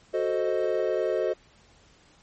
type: chord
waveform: triangle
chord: F# diminished seventh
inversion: none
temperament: equal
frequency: 370 / 440 / 523.3 / 622.3 Hz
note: F#4 / A4 / C5 / Eb5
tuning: 0 / 0 / 0 / 0 cents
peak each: -27 dBFS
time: 0.13-1.34 s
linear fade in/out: 20 ms
effects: pink hiss -58 dBFS RMS until 2.22 s + MP3 32 kbps